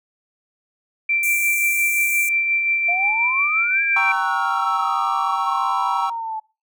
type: tone with tremolo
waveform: sine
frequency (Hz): 2349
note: D7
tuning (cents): 0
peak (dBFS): -16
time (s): 1.09-4.12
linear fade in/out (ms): 5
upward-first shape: sine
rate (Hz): 5.7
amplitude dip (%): 35
type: high-pass noise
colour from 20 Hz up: pink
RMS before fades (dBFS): -27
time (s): 1.23-2.29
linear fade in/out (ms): 2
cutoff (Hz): 6400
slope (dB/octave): 96
type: exponential two-way sweep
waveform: sine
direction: up then down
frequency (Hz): 684 to 1648 to 867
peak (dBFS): -24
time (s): 2.88-6.4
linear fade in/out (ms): 10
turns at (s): 3.82
type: chord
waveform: triangle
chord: G diminished seventh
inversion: none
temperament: equal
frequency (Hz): 784 / 932.3 / 1108.7 / 1318.5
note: G5 / Bb5 / Db6 / Fb6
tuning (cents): 0 / 0 / 0 / 0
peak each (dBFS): -23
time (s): 3.96-6.1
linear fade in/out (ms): 5
effects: noise-tail reverb RT60 0.3 s tail -24 dB re dry